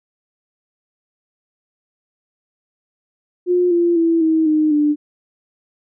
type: tone with pitch steps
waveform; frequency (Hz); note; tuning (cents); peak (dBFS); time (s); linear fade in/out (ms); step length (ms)
sine; 357.1 / 344.1 / 331.6 / 319.6 / 308 / 296.8; F4 / F4 / E4 / D#4 / D#4 / D4; +39 / -26 / +10 / +47 / -17 / +18; -12; 3.46-4.96; 50; 250
effects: none